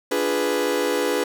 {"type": "chord", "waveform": "40% pulse", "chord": "D diminished seventh", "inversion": "none", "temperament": "equal", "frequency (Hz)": [293.7, 349.2, 415.3, 493.9], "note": ["D4", "F4", "Ab4", "Cb5"], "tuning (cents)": [0, 0, 0, 0], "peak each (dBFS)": [-27, -28, -24, -23], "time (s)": [0.11, 1.24], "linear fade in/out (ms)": 5, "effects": []}